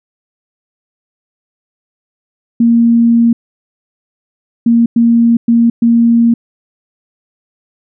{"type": "tone bursts at uneven times", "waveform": "sine", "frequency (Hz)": 233.1, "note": "A#3", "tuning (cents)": 0, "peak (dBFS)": -5, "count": 5, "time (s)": [[2.6, 3.33], [4.66, 4.86], [4.96, 5.37], [5.48, 5.7], [5.82, 6.34]], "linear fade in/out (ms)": 5, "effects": []}